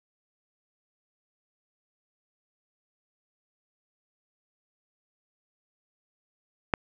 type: click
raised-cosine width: 0.5 ms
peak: -7 dBFS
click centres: 6.738 s
effects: none